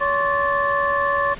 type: tone cluster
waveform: sine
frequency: 565 / 1064 / 1140 / 1747 Hz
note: C#5 / C6 / C#6 / A6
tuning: +33 / +29 / +48 / -13 cents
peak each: -23 dBFS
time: 0-1.35 s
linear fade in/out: 20 ms
effects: pink hiss -38 dBFS RMS until 1.39 s + resampled to 8000 Hz